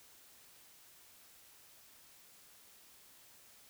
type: silence
effects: white hiss -61 dBFS RMS until 3.69 s